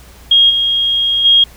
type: tone with level steps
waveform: sine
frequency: 3260 Hz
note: G#7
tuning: 33 cents flat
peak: -5 / -11 / -5 dBFS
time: 0.31-1.44 s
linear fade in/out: 5 ms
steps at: 0.49 / 1.24 s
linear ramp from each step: 20 ms
effects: added 60 Hz sine -39 dBFS peak until 1.56 s + pink hiss -42 dBFS RMS until 1.56 s